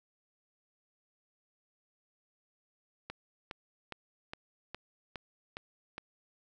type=click train; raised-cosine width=0.3 ms; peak=-24 dBFS; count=8; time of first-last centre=3.1-5.981 s; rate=2.43 Hz; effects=none